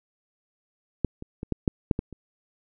clicks, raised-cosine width 3 ms, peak -9 / -24 / -20 / -12 / -8 / -7 / -14 / -27 dBFS, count 8, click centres 1.047 / 1.224 / 1.431 / 1.523 / 1.678 / 1.912 / 1.991 / 2.127 s, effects none

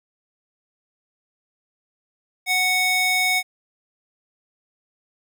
square tone with high-pass filter, 740 Hz, F#5, in tune, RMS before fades -20 dBFS, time 2.46-3.43 s, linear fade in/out 50 ms, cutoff 1600 Hz, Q 2.4, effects none

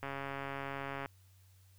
click train, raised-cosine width 0.5 ms, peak -25 dBFS, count 143, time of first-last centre 0.03-1.059 s, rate 138 Hz, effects added 94 Hz sine -60 dBFS peak until 1.78 s + white hiss -70 dBFS RMS until 1.78 s

